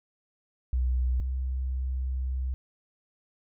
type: tone pair in turn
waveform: sine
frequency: 62.7 / 64.57 Hz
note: B1 / C2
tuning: +27 / -22 cents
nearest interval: minor second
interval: 51 cents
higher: second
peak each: -23 / -27 dBFS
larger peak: first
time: 0.73-1.2 / 1.2-2.54 s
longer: second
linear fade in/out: 0 ms
effects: none

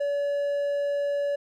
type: tone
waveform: triangle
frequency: 571 Hz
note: D5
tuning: 49 cents flat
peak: -22 dBFS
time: 0-1.36 s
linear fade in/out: 10 ms
effects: none

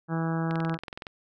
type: harmonic tone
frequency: 163.8 Hz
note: E3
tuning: 11 cents flat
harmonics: 1 / 2 / 3 / 4 / 5 / 6 / 7 / 8 / 9 / 10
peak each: -27 / -33 / -39 / -40 / -38 / -43 / -43 / -41 / -43 / -44 dBFS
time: 0.08-0.78 s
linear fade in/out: 50 ms
type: click train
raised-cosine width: 0.3 ms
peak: -21 dBFS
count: 13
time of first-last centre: 0.51-1.068 s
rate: 21.5 Hz
effects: none

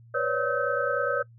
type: tone cluster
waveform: sine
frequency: 492.1 / 549 / 579 / 1285 / 1540 Hz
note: B4 / C#5 / D5 / E6 / G6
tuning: -6 / -17 / -25 / -45 / -31 cents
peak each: -30 dBFS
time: 0.14-1.23 s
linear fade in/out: 10 ms
effects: noise-tail reverb RT60 0.1 s tail -22 dB re dry + added 116 Hz sine -49 dBFS peak until 1.38 s

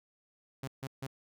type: tone bursts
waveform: sawtooth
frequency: 134.5 Hz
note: C3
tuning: 48 cents sharp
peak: -33 dBFS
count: 3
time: 0.63-1.068 s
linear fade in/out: 5 ms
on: 46 ms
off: 150 ms
effects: none

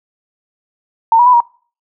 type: tone with pitch steps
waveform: sine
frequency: 908 / 966 / 996 / 949 Hz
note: A#5 / B5 / B5 / A#5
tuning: -46 / -39 / +14 / +31 cents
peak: -5 dBFS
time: 1.12-1.404 s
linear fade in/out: 2 ms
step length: 71 ms
effects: noise-tail reverb RT60 0.4 s tail -24 dB re dry

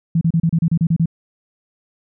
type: tone bursts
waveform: sine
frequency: 165.2 Hz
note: E3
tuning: 4 cents sharp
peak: -12 dBFS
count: 10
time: 0.15-1.058 s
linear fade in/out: 5 ms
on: 62 ms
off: 32 ms
effects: none

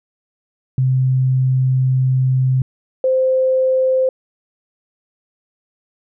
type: tone pair in turn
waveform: sine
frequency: 130 / 520 Hz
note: C3 / C5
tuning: -11 / -11 cents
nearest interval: 2 octaves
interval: 2400 cents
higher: second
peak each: -12 dBFS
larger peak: neither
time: 0.78-2.62 / 3.04-4.09 s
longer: first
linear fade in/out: 2 ms
effects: none

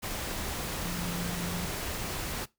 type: tone in noise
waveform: sine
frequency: 174.61 Hz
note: F3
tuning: in tune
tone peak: -34 dBFS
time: 0.84-1.67 s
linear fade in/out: 20 ms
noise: pink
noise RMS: -35 dBFS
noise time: 0.02-2.46 s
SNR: -2 dB
effects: noise-tail reverb RT60 0.2 s tail -20 dB re dry

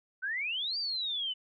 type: exponential two-way sweep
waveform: sine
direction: up then down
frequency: 1481 to 4783 to 2965 Hz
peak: -31 dBFS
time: 0.22-1.34 s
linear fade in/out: 20 ms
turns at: 0.78 s
effects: none

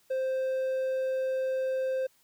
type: tone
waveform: triangle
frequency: 523.3 Hz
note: C5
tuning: in tune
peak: -25 dBFS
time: 0.1-2.07 s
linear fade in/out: 10 ms
effects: white hiss -66 dBFS RMS until 2.23 s

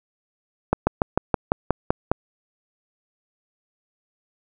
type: slowing click train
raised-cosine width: 1 ms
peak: -3 dBFS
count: 9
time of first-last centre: 0.73-2.116 s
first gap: 140 ms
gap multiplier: 1.06
effects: none

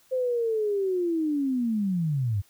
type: linear sweep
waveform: sine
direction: down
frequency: 522 to 92.5 Hz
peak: -23 dBFS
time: 0.11-2.42 s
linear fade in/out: 20 ms
effects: white hiss -61 dBFS RMS until 2.49 s

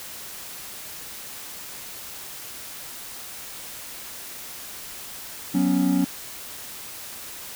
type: chord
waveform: triangle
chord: F# suspended fourth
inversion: none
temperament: equal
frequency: 185 / 246.9 / 277.2 Hz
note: F#3 / B3 / C#4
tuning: 0 / 0 / 0 cents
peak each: -21 / -23 / -19 dBFS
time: 5.54-6.05 s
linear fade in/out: 10 ms
effects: white hiss -38 dBFS RMS until 7.55 s

